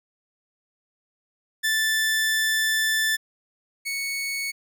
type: tone pair in turn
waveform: sawtooth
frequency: 1760 / 2217 Hz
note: A6 / C#7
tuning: 0 / 0 cents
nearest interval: major third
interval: 400 cents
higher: second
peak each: -17 / -23 dBFS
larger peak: first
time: 1.63-3.17 / 3.85-4.52 s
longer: first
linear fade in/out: 20 ms
effects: none